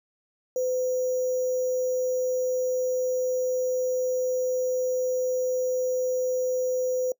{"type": "tone with sample-and-hold", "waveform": "sine", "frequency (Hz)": 508, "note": "B4", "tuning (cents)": 49, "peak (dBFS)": -23, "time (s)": [0.56, 7.12], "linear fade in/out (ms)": 2, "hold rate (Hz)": 6300, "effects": ["noise-tail reverb RT60 0.1 s tail -23 dB re dry"]}